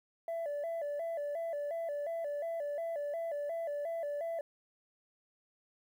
sine tone with vibrato, 622.3 Hz, D#5, in tune, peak -32 dBFS, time 0.28-4.41 s, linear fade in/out 2 ms, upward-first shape square, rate 2.8 Hz, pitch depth 120 cents each way, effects tanh soft clip ceiling -33 dBFS + 11-bit

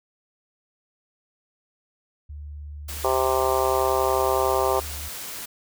sine tone, 73.6 Hz, D2, 4 cents sharp, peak -34 dBFS, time 2.29-5.09 s, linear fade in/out 10 ms
white noise, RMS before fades -35 dBFS, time 2.88-5.46 s, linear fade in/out 10 ms
harmonic tone, 130.81 Hz, C3, in tune, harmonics 3 / 4 / 5 / 6 / 7 / 8 / 9, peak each -25 / -26 / -27 / -28 / -28 / -29 / -30 dBFS, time 3.04-4.8 s, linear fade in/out 5 ms
effects none

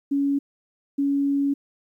sine tone pair in turn, 280.4 / 280.4 Hz, C#4 / C#4, +20 / +20 cents, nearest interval unison, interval 0 cents, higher neither, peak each -19 / -19 dBFS, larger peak neither, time 0.11-0.39 / 0.98-1.54 s, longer second, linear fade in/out 10 ms, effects 10-bit

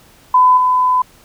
sine tone with level steps, 1007 Hz, B5, 33 cents sharp, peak -6 / -10 dBFS, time 0.34-1.02 s, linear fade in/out 5 ms, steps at 0.57 s, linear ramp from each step 5 ms, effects pink hiss -47 dBFS RMS until 1.24 s

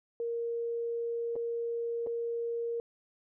sine tone with dropouts, 467 Hz, A#4, 3 cents sharp, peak -31 dBFS, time 0.2-2.8 s, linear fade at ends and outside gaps 1 ms, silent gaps 1.356-1.362 / 2.064-2.07 s, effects none

